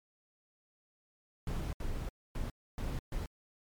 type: noise bursts at uneven times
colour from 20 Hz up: brown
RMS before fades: -36 dBFS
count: 5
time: 1.47-1.73 / 1.8-2.09 / 2.35-2.5 / 2.78-2.99 / 3.12-3.26 s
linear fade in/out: 2 ms
effects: MP3 96 kbps